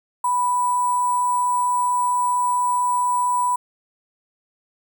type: tone with sample-and-hold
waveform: sine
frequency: 987.8 Hz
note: B5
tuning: in tune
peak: -17 dBFS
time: 0.24-3.56 s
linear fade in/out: 5 ms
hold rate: 8820 Hz
effects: none